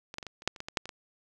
clicks, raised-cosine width 0.2 ms, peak -24 / -18 / -24 / -23 / -30 / -8 / -29 / -20 / -20 / -9 / -24 / -23 dBFS, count 12, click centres 0.141 / 0.184 / 0.228 / 0.267 / 0.421 / 0.476 / 0.562 / 0.604 / 0.685 / 0.772 / 0.856 / 0.892 s, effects none

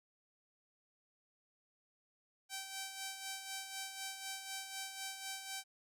5% pulse tone with tremolo, 775 Hz, G5, 20 cents flat, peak -29 dBFS, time 2.49-5.64 s, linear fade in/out 50 ms, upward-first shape sine, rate 4 Hz, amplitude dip 55%, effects none

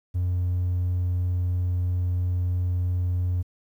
triangle tone, 89.7 Hz, F2, 47 cents sharp, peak -19 dBFS, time 0.14-3.43 s, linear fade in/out 20 ms, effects tanh soft clip ceiling -17 dBFS + 10-bit

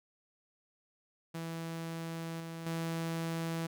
sawtooth tone with level steps, 164.81 Hz, E3, in tune, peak -34 / -37 / -30 dBFS, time 1.34-3.67 s, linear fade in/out 10 ms, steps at 2.4 / 2.66 s, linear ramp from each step 5 ms, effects none

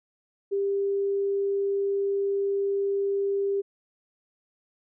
sine tone, 397.2 Hz, G4, 23 cents sharp, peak -23 dBFS, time 0.51-3.62 s, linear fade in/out 20 ms, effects none

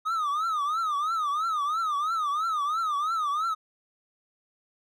triangle tone with vibrato, 1240 Hz, D#6, 6 cents flat, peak -23 dBFS, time 0.05-3.55 s, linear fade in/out 20 ms, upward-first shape triangle, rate 3 Hz, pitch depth 180 cents each way, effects none

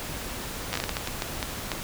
slowing click train, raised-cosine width 0.2 ms, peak -10 dBFS, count 12, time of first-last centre 0.73-1.717 s, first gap 10 ms, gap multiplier 1.4, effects pink hiss -35 dBFS RMS until 1.83 s

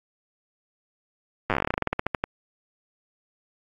slowing click train, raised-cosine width 0.5 ms, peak -8 dBFS, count 22, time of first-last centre 1.5-2.24 s, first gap 8 ms, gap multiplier 1.13, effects AAC 48 kbps

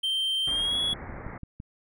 triangle tone with pitch glide, 3136 to 3361 Hz, G7 to G#7, 0 to +20 cents, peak -23 dBFS, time 0.03-0.94 s, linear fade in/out 10 ms, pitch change +120 cents, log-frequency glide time 0.45-0.78 s
pink low-pass noise, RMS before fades -40 dBFS, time 0.47-1.38 s, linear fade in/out 5 ms, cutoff 2200 Hz, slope 96 dB/octave
click train, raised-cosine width 5 ms, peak -26 dBFS, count 5, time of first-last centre 0.93-1.601 s, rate 5.96 Hz
effects none

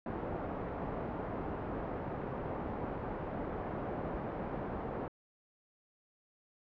white low-pass noise, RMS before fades -39 dBFS, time 0.06-5.08 s, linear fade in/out 2 ms, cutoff 660 Hz, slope 12 dB/octave, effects low-pass 2000 Hz 12 dB/octave

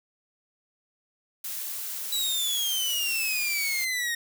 blue noise, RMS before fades -34 dBFS, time 1.44-3.85 s, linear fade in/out 5 ms
sawtooth exponential sweep, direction down, 3951 to 1853 Hz, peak -23 dBFS, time 2.12-4.15 s, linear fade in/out 5 ms
effects none

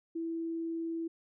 sine tone with vibrato, 330 Hz, E4, 2 cents sharp, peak -33 dBFS, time 0.15-1.08 s, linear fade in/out 10 ms, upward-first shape sine, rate 20 Hz, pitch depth 9 cents each way, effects none

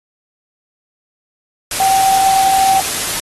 sine tone in noise, 772 Hz, G5, 27 cents flat, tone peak -10 dBFS, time 1.8-2.8 s, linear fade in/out 2 ms, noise white, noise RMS -19 dBFS, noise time 1.71-3.2 s, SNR +6 dB, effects AAC 32 kbps

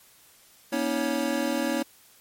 square tone cluster, 238.7 / 279.6 / 320.5 / 558 Hz, A#3 / C#4 / E4 / C#5, +41 / +15 / -49 / +11 cents, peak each -31 dBFS, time 0.72-1.83 s, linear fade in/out 10 ms, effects white hiss -56 dBFS RMS until 2.2 s + MP3 64 kbps

